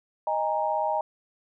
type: chord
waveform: sine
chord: D# suspended fourth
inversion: none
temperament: equal with one note detuned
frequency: 622.3 / 816.3 / 932.3 Hz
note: D#5 / G#5 / A#5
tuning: 0 / -30 / 0 cents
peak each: -28 dBFS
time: 0.27-1.01 s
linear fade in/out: 2 ms
effects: none